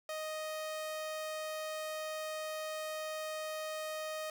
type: tone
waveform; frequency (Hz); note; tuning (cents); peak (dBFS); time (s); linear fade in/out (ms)
sawtooth; 623; D#5; +2; -34; 0.09-4.3; 2
effects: none